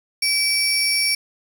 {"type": "tone pair together", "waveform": "35% pulse", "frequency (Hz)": [2303, 5477], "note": ["D7", "F8"], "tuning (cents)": [-34, -35], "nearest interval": "octave + minor third", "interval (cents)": 1499, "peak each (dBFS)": [-19, -17], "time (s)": [0.22, 1.15], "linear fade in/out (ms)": 5, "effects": ["7-bit"]}